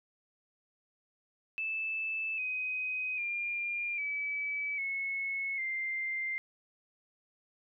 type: tone with pitch steps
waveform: sine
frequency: 2630 / 2513 / 2401 / 2294 / 2191 / 2093 Hz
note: E7 / D#7 / D7 / D7 / C#7 / C7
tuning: -5 / +17 / +38 / -41 / -21 / 0 cents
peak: -32 dBFS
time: 1.58-6.38 s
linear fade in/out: 0 ms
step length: 800 ms
effects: none